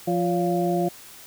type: harmonic tone with a mistuned harmonic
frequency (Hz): 174.61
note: F3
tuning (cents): 0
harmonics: 1 / 2 / 3 / 4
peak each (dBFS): -25 / -24 / -30 / -26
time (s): 0.07-0.89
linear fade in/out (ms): 10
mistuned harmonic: 3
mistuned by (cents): +130
effects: white hiss -45 dBFS RMS until 1.26 s